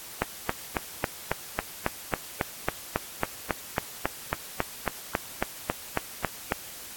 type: click train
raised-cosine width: 0.5 ms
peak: -8 dBFS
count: 24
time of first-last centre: 0.22-6.521 s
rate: 3.65 Hz
effects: white hiss -42 dBFS RMS until 6.96 s + AAC 64 kbps